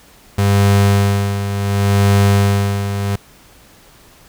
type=tone with tremolo; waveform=35% pulse; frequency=100 Hz; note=G2; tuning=35 cents sharp; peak=-7 dBFS; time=0.38-3.16 s; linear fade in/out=5 ms; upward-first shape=sine; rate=0.69 Hz; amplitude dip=65%; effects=pink hiss -46 dBFS RMS until 4.28 s